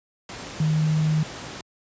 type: tone in noise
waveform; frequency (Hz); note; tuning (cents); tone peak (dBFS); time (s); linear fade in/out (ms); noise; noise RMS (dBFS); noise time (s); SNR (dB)
sine; 155.56; D#3; 0; -18; 0.6-1.23; 2; pink; -36; 0.29-1.61; +15
effects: high-pass 80 Hz 12 dB/octave + resampled to 16000 Hz